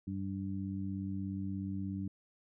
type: harmonic tone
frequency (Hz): 96.8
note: G2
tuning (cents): -21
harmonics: 1 / 2 / 3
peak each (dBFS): -40 / -38 / -42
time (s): 0.07-2.08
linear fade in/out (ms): 5
effects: none